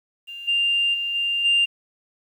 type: tone with level steps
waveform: sine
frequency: 2794 Hz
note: F7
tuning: in tune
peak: -33 / -17 / -23 / -20 / -14 dBFS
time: 0.27-1.66 s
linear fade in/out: 20 ms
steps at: 0.47 / 0.93 / 1.14 / 1.44 s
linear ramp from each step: 20 ms
effects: tanh soft clip ceiling -12 dBFS + 9-bit